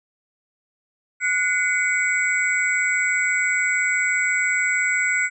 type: tone cluster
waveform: sine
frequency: 1465 / 2048 / 2234 / 7720 Hz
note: F#6 / C7 / C#7 / B8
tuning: -18 / -38 / +13 / -40 cents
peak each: -23 / -22 / -24 / -30 dBFS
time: 1.2-5.3 s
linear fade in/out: 50 ms
effects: none